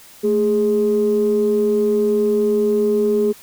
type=tone pair together; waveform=sine; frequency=219.7 / 414.8 Hz; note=A3 / G#4; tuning=-2 / -2 cents; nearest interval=major seventh; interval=1100 cents; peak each=-19 / -14 dBFS; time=0.23-3.33 s; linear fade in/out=20 ms; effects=tanh soft clip ceiling -8 dBFS + white hiss -44 dBFS RMS until 3.42 s